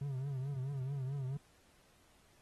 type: tone with vibrato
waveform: triangle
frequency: 135.4 Hz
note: C#3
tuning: 40 cents flat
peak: -34 dBFS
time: 0.01-1.37 s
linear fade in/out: 5 ms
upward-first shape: triangle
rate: 4.6 Hz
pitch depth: 120 cents each way
effects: pink hiss -68 dBFS RMS until 2.41 s + AAC 32 kbps